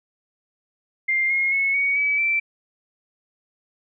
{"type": "tone with pitch steps", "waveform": "sine", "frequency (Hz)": [2105, 2149, 2194, 2240, 2288, 2336], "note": ["C7", "C7", "C#7", "C#7", "D7", "D7"], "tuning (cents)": [10, 46, -18, 18, -46, -10], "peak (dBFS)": -18, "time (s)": [1.08, 2.4], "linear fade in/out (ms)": 10, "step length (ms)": 220, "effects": []}